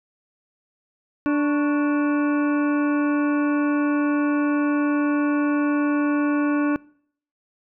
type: harmonic tone with a mistuned harmonic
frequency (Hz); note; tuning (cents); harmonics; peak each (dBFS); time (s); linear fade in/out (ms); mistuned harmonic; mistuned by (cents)
293; D4; -4; 1 / 2 / 3 / 4 / 5 / 6 / 8 / 9; -18 / -30 / -37 / -31 / -32 / -42 / -43 / -42; 1.26-6.76; 0; 4; -86
effects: noise-tail reverb RT60 0.6 s tail -24 dB re dry